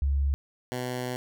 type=tone pair in turn; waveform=sine / 10% pulse; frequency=69.6 / 125.24 Hz; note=C#2 / B2; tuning=+8 / +25 cents; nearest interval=minor seventh; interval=1017 cents; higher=second; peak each=-22 dBFS; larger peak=neither; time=0.02-0.34 / 0.72-1.16 s; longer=second; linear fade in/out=0 ms; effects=none